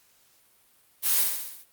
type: noise with echo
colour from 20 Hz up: blue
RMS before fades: -23 dBFS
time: 1.02-1.26 s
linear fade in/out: 50 ms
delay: 66 ms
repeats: 6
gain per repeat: -4 dB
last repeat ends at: 1.656 s
effects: white hiss -62 dBFS RMS until 1.72 s + Opus 48 kbps